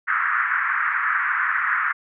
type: band-pass noise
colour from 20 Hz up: pink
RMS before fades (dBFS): -22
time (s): 0.07-1.93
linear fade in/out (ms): 20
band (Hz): 1200 to 1900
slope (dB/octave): 48
effects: none